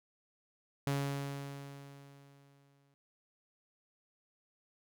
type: tone with exponential decay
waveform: sawtooth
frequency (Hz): 140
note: C#3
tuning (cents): +18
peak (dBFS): -27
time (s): 0.87-2.94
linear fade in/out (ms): 0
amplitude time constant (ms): 450
effects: none